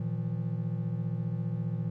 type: chord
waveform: triangle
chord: Bb suspended fourth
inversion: none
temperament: equal with one note detuned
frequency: 116.54 / 159.66 / 174.61 Hz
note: Bb2 / Eb3 / F3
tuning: 0 / +45 / 0 cents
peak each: -31 / -32 / -34 dBFS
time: 0-1.9 s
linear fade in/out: 5 ms
effects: none